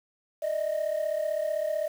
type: tone pair together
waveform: sine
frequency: 600 / 635.7 Hz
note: D5 / D#5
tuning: +37 / +37 cents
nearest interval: minor second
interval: 100 cents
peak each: -27 dBFS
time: 0.42-1.88 s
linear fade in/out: 10 ms
effects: tanh soft clip ceiling -23 dBFS + 8-bit